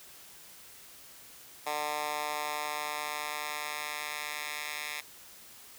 10% pulse tone with high-pass filter sweep, 149.5 Hz, D3, 31 cents sharp, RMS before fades -36 dBFS, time 1.66-5.01 s, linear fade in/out 10 ms, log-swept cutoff 790 to 1900 Hz, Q 1.3, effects white hiss -52 dBFS RMS until 5.78 s

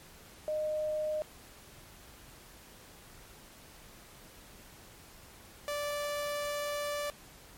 sine / sawtooth tone pair in turn, 614 / 584.4 Hz, D#5 / D5, -23 / -9 cents, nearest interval minor second, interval 86 cents, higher first, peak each -30 / -29 dBFS, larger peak second, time 0.48-1.22 / 5.68-7.1 s, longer second, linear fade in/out 0 ms, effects pink hiss -54 dBFS RMS until 7.57 s + MP3 64 kbps

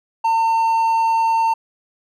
triangle tone with hard clipping, 905 Hz, A5, 48 cents sharp, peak -15 dBFS, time 0.24-1.54 s, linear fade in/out 10 ms, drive 6 dB, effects none

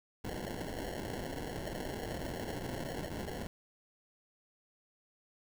blue noise with sample-and-hold, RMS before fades -40 dBFS, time 0.24-3.47 s, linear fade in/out 5 ms, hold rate 1225 Hz, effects none

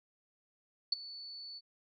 sine tone with ADSR envelope, 4465 Hz, C#8, 12 cents sharp, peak -24 dBFS, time 0.92-1.61 s, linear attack 6 ms, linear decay 15 ms, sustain -20 dB, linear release 39 ms, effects none

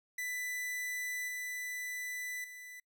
45% pulse tone with level steps, 1989 Hz, B6, 12 cents sharp, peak -36 / -38 / -47 dBFS, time 0.18-2.8 s, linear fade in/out 5 ms, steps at 1.28 / 2.44 s, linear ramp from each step 2 ms, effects noise-tail reverb RT60 0.1 s tail -26 dB re dry

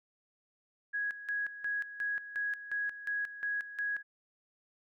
sine tone with tremolo, 1661.2 Hz, G#6, in tune, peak -31 dBFS, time 0.93-4.03 s, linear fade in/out 20 ms, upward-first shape square, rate 2.8 Hz, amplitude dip 75%, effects none

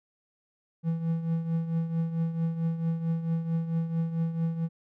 triangle tone with tremolo, 164.81 Hz, E3, in tune, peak -21 dBFS, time 0.83-4.69 s, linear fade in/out 50 ms, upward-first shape triangle, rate 4.5 Hz, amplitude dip 70%, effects none

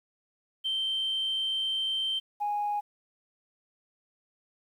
sine tone pair in turn, 3123 / 827.2 Hz, G7 / G#5, -7 / -7 cents, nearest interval octave + major seventh, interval 2300 cents, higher first, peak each -26 dBFS, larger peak neither, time 0.64-2.2 / 2.4-2.81 s, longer first, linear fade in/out 20 ms, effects tanh soft clip ceiling -23 dBFS + 10-bit

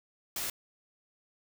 white noise, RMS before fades -35 dBFS, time 0.36-0.5 s, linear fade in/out 2 ms, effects none

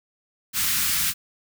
white band-stop noise, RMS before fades -23 dBFS, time 0.53-1.14 s, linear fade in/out 50 ms, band 240 to 1200 Hz, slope 24 dB/octave, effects none

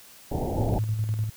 pink low-pass noise, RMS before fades -27 dBFS, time 0.31-0.79 s, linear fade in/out 10 ms, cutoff 880 Hz, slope 96 dB/octave
sine tone with tremolo, 108.6 Hz, A2, 22 cents flat, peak -22 dBFS, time 0.59-1.3 s, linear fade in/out 10 ms, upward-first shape square, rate 10 Hz, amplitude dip 45%
effects white hiss -50 dBFS RMS until 1.36 s

